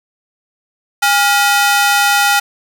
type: ring-modulated tone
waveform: sawtooth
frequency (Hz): 1112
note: C#6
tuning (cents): +5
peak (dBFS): -3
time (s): 1.02-2.4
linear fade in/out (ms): 10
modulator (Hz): 297
effects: none